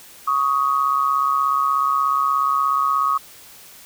sine tone pair together, 1116 / 1252.7 Hz, C#6 / D#6, +11 / +11 cents, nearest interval major second, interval 200 cents, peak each -19 dBFS, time 0.27-3.18 s, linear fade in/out 10 ms, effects white hiss -44 dBFS RMS until 3.85 s

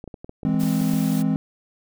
clicks, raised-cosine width 2 ms, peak -23 dBFS, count 11, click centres 0.041 / 0.077 / 0.142 / 0.245 / 0.294 / 0.432 / 0.491 / 0.544 / 0.635 / 0.813 / 0.936 s
triangle chord, E augmented, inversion none, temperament equal, 164.81 / 207.7 / 261.6 Hz, E3 / G#3 / B#3, 0 / 0 / 0 cents, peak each -21 dBFS, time 0.45-1.36 s, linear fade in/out 0 ms
white noise, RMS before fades -37 dBFS, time 0.59-1.23 s, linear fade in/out 20 ms
effects none

